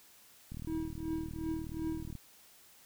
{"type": "click train", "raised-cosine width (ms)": 5, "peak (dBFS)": -31, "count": 65, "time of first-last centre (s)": [0.52, 2.153], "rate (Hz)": 39.2}
{"type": "tone with tremolo", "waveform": "triangle", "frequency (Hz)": 321.1, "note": "E4", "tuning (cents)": -45, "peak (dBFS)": -30, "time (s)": [0.67, 2.11], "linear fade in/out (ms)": 5, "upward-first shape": "triangle", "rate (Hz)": 2.7, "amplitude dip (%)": 100}
{"effects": ["white hiss -60 dBFS RMS until 2.85 s"]}